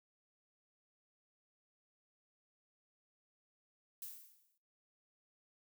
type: noise with exponential decay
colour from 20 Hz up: violet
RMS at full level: -44 dBFS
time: 4.02-4.58 s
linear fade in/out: 2 ms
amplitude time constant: 120 ms
effects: noise-tail reverb RT60 0.5 s tail -21 dB re dry